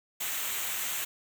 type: noise with comb filter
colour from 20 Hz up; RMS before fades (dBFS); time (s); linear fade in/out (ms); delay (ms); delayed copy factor
white; -33; 0.2-1.05; 10; 0.2; -0.6
effects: none